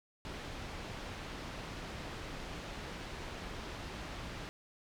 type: low-pass noise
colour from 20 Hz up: pink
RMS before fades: -44 dBFS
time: 0.25-4.49 s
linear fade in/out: 0 ms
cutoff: 4300 Hz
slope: 12 dB/octave
effects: none